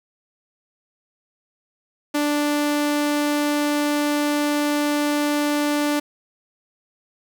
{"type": "tone", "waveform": "sawtooth", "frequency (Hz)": 293.7, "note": "D4", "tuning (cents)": 0, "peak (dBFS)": -15, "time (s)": [2.14, 6], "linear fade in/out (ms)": 10, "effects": ["8-bit"]}